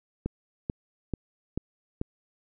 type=click train; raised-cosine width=3 ms; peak=-16 dBFS; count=5; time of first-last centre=0.26-2.014 s; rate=2.28 Hz; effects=none